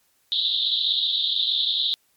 pink band-pass noise, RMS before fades -23 dBFS, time 0.32-1.94 s, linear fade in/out 0 ms, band 3400 to 4000 Hz, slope 96 dB/octave, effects white hiss -65 dBFS RMS until 2.16 s + MP3 96 kbps

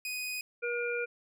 sawtooth tone, 2493 Hz, D#7, 3 cents sharp, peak -31 dBFS, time 0.05-0.41 s, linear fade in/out 2 ms
harmonic tone, 477.9 Hz, A#4, 43 cents sharp, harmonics 1 / 3 / 5, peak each -33 / -36 / -36 dBFS, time 0.62-1.06 s, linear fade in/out 20 ms
effects none

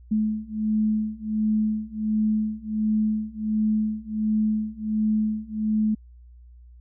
sine beating tone pair, 214.7 / 216.1 Hz, A3 / A3, -42 / -31 cents, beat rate 1.4 Hz, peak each -25 / -24 dBFS, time 0.11-5.95 s, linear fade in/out 10 ms, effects added 60 Hz sine -45 dBFS peak until 6.8 s

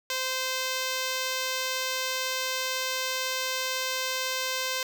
5% pulse tone, 518 Hz, C5, 17 cents flat, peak -16 dBFS, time 0.1-4.83 s, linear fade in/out 2 ms, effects none

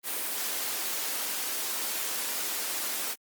white high-pass noise, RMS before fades -32 dBFS, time 0.03-3.16 s, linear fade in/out 50 ms, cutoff 240 Hz, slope 24 dB/octave, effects Opus 32 kbps

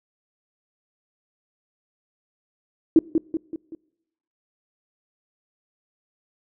sine tone with echo, 323.8 Hz, E4, 31 cents flat, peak -9 dBFS, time 2.96-2.99 s, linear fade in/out 2 ms, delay 190 ms, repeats 4, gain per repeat -6 dB, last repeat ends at 3.75 s, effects noise-tail reverb RT60 0.9 s tail -24 dB re dry

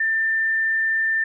sine tone, 1788 Hz, A6, 27 cents sharp, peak -18 dBFS, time 0-1.24 s, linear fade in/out 5 ms, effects none

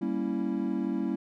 triangle chord, G diminished seventh, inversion none, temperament equal, 196 / 233.1 / 277.2 / 329.6 Hz, G3 / Bb3 / Db4 / Fb4, 0 / 0 / 0 / 0 cents, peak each -31 dBFS, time 0.01-1.16 s, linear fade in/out 10 ms, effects none

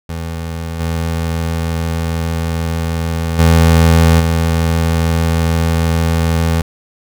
25% pulse tone with level steps, 82.41 Hz, E2, in tune, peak -17 / -12 / -3 / -8 dBFS, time 0.09-6.62 s, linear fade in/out 5 ms, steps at 0.79 / 3.38 / 4.19 s, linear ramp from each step 20 ms, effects none

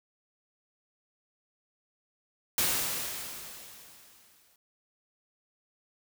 white noise with exponential decay, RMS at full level -26 dBFS, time 2.58-4.56 s, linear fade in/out 2 ms, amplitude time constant 430 ms, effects none

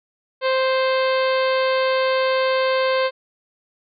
harmonic tone with a mistuned harmonic, 523.3 Hz, C5, in tune, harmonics 1 / 2 / 3 / 4 / 5 / 6 / 7 / 8 / 9, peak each -18 / -24 / -28 / -30 / -32 / -34 / -35 / -36 / -37 dBFS, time 0.41-3.11 s, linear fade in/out 50 ms, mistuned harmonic 9, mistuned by -57 cents, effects none

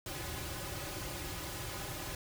pink noise with comb filter, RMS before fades -41 dBFS, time 0.06-2.15 s, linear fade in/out 2 ms, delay 4.4 ms, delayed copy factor -0.95, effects none

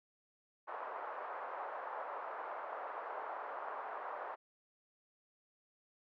white band-pass noise, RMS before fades -44 dBFS, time 0.67-4.36 s, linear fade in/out 20 ms, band 540 to 1200 Hz, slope 24 dB/octave, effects none

